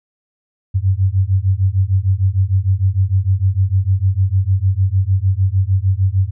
sine beating tone pair, 92.5 / 99.1 Hz, F#2 / G2, 0 / +19 cents, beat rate 6.6 Hz, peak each -15 dBFS, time 0.74-6.31 s, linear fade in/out 20 ms, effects none

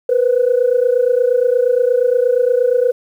sine tone pair together, 480 / 508.5 Hz, B4 / C5, -49 / -50 cents, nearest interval minor second, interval 99 cents, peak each -13 dBFS, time 0.09-2.92 s, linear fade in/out 5 ms, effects tanh soft clip ceiling -5 dBFS + 8-bit

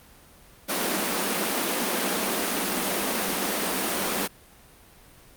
pink high-pass noise, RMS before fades -26 dBFS, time 0.68-4.28 s, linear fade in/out 20 ms, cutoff 180 Hz, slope 96 dB/octave, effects pink hiss -52 dBFS RMS until 5.36 s + Opus 32 kbps

